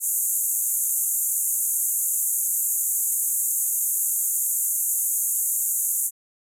white band-pass noise, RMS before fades -24 dBFS, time 0-6.11 s, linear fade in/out 50 ms, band 6600 to 14000 Hz, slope 96 dB/octave, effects none

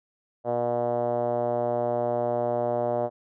5% pulse tone with low-pass filter, 120 Hz, B2, 49 cents flat, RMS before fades -26 dBFS, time 0.44-3.1 s, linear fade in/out 50 ms, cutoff 630 Hz, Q 4.2, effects none

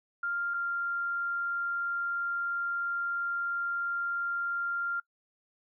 sine tone pair in turn, 1396.9 / 1391.5 Hz, F6 / F6, 0 / -7 cents, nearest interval unison, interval 7 cents, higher first, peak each -29 / -29 dBFS, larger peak neither, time 0.23-0.54 / 0.54-5 s, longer second, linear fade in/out 5 ms, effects noise-tail reverb RT60 0.1 s tail -24 dB re dry

